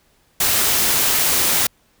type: noise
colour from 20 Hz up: white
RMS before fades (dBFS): -17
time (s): 0.4-1.67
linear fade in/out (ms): 5
effects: pink hiss -59 dBFS RMS until 2 s